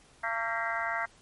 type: harmonic tone with a mistuned harmonic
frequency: 227.6 Hz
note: A#3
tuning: 41 cents flat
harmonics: 3 / 4 / 5 / 6 / 7 / 8 / 9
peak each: -36 / -37 / -39 / -36 / -35 / -37 / -39 dBFS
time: 0.23-1.06 s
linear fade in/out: 10 ms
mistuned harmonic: 8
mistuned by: +69 cents
effects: pink hiss -59 dBFS RMS until 1.21 s + MP3 48 kbps